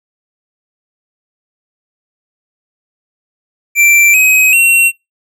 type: tone with pitch steps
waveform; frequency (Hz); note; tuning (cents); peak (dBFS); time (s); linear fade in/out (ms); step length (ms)
square; 2349 / 2532 / 2730; D7 / D#7 / F7; 0 / +30 / -40; -6; 3.75-4.92; 50; 390
effects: noise-tail reverb RT60 0.2 s tail -24 dB re dry